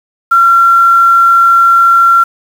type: tone with quantisation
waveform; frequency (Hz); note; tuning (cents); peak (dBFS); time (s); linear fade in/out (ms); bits
sine; 1367; F6; -37; -3; 0.31-2.24; 10; 5
effects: none